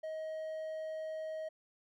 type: tone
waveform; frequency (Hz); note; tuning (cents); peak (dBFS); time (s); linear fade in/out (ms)
triangle; 631; D#5; +24; -36; 0.03-1.49; 10
effects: none